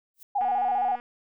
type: noise with exponential growth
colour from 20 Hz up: violet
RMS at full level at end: -42 dBFS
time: 0.14-0.23 s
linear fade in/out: 1 ms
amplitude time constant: 18 ms
type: tone with vibrato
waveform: sine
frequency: 773 Hz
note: G5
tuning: 24 cents flat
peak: -22 dBFS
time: 0.35-0.96 s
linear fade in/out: 10 ms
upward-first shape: square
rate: 15 Hz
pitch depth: 85 cents each way
type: click train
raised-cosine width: 0.5 ms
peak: -30 dBFS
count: 143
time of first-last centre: 0.41-0.999 s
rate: 241 Hz
effects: none